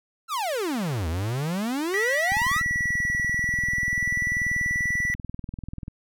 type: exponential two-way sweep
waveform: 45% pulse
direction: down then up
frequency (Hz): 1396.9 to 76.9 to 1396.9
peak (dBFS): -25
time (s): 0.28-2.63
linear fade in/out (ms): 50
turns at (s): 1.08
type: tone with pitch glide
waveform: triangle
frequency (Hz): 1944 to 1959.8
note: B6 to B6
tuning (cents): -28 to -14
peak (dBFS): -21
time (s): 1.94-5.14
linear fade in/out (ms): 0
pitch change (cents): +14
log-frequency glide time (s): 3.21-4.22
type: click train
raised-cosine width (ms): 5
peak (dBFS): -22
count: 74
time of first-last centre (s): 2.32-5.881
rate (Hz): 20.5
effects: none